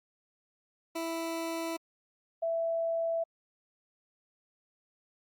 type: tone pair in turn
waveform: 20% pulse / sine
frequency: 330 / 662.9 Hz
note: E4 / E5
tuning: +2 / +10 cents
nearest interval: octave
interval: 1208 cents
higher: second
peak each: -28 dBFS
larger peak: neither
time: 0.95-1.77 / 2.42-3.24 s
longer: neither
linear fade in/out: 10 ms
effects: Opus 48 kbps